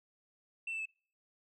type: tone with pitch steps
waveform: sine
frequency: 2685 / 2650 / 2615 Hz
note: E7 / E7 / E7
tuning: +31 / +9 / -15 cents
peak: -34 dBFS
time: 0.67-0.856 s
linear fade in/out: 5 ms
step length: 62 ms
effects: noise-tail reverb RT60 0.4 s tail -24 dB re dry + tanh soft clip ceiling -34 dBFS